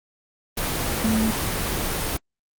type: tone in noise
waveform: sine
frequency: 220.4 Hz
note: A3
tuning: 3 cents sharp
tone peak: -19 dBFS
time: 1.04-1.31 s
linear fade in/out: 5 ms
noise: pink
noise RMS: -25 dBFS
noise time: 0.57-2.17 s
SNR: +3 dB
effects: Opus 24 kbps